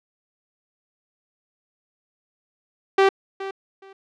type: tone with echo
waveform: sawtooth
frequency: 388.6 Hz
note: G4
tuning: 15 cents flat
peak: -9 dBFS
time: 2.98-3.09 s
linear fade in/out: 5 ms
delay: 420 ms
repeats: 2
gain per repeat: -15 dB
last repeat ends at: 3.93 s
effects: low-pass 3000 Hz 12 dB/octave